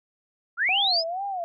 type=linear sweep; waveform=sine; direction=up; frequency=1300 to 5250 Hz; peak=-20 dBFS; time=0.57-1.04 s; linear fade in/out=50 ms
type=tone with vibrato; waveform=sine; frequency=725 Hz; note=F#5; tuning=35 cents flat; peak=-27 dBFS; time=0.69-1.44 s; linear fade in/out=0 ms; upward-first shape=sine; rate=2.2 Hz; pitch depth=180 cents each way
effects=none